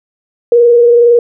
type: tone with frequency modulation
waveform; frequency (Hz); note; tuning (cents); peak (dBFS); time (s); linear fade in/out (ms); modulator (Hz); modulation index
sine; 475.3; A#4; +34; -3; 0.52-1.19; 2; 21.8; 0.36
effects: none